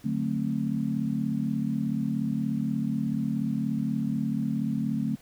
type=chord; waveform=sine; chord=D dominant seventh; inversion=none; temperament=just; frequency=146.83 / 183.54 / 220.2 / 264.3 Hz; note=D3 / F#3 / A3 / C4; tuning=0 / -14 / +2 / +18 cents; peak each=-32 / -34 / -28 / -32 dBFS; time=0.04-5.16 s; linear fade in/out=10 ms; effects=pink hiss -56 dBFS RMS until 5.21 s